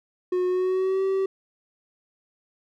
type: tone with pitch glide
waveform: triangle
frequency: 363.3 to 384.9 Hz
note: F#4 to G4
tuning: -32 to -32 cents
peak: -19 dBFS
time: 0.32-1.26 s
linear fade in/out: 5 ms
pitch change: +100 cents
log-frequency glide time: 0.47-1.03 s
effects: none